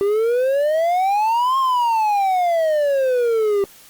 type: exponential two-way sweep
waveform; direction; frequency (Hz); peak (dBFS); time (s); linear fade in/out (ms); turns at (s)
triangle; up then down; 392 to 1079 to 392; -13; 0.01-3.64; 0; 1.58
effects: white hiss -46 dBFS RMS until 3.89 s + Opus 32 kbps